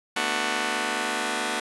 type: chord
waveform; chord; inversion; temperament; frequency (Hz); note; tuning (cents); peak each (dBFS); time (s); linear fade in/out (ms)
5% pulse; B minor seventh; third; just; 222.2 / 246.9 / 296.3 / 370.4; A3 / B3 / D4 / F#4; +17 / 0 / +15 / +2; -20; 0.16-1.6; 5
effects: resampled to 24000 Hz